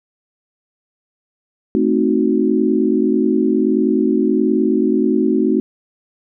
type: chord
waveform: sine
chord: A diminished seventh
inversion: none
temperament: equal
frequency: 220 / 261.6 / 311.1 / 370 Hz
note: A3 / C4 / Eb4 / Gb4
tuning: 0 / 0 / 0 / 0 cents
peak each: -18 dBFS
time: 1.75-5.6 s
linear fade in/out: 0 ms
effects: none